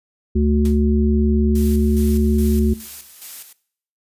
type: harmonic tone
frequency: 73.42 Hz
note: D2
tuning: in tune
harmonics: 1 / 3 / 5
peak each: -16 / -18 / -22 dBFS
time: 0.35-2.74 s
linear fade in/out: 10 ms
type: noise with exponential decay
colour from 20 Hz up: white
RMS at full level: -33 dBFS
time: 0.65-0.84 s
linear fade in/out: 2 ms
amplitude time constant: 40 ms
type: noise with tremolo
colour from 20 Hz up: blue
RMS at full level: -33 dBFS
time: 1.55-3.53 s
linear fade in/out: 5 ms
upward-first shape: square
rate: 2.4 Hz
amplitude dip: 60%
effects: noise-tail reverb RT60 0.6 s tail -20 dB re dry + resampled to 32000 Hz